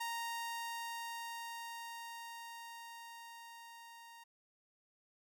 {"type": "tone with level ramp", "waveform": "sawtooth", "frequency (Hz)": 930, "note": "A#5", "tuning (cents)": -4, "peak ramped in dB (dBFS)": [-34, -50], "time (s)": [0, 4.24], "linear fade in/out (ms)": 10, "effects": []}